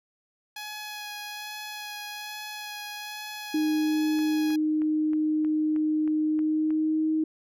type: tone with vibrato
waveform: 10% pulse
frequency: 838 Hz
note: G#5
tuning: 15 cents sharp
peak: -27 dBFS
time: 0.56-4.56 s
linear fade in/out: 5 ms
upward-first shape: sine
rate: 1.2 Hz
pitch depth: 14 cents each way
type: tone with pitch glide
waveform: sine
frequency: 308.4 to 314 Hz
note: D#4 to D#4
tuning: -15 to +16 cents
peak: -22 dBFS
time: 3.54-7.24 s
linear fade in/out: 5 ms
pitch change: +31 cents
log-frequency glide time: 6.25-7.11 s
type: click train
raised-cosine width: 0.5 ms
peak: -31 dBFS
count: 9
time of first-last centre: 4.19-6.706 s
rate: 3.18 Hz
effects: none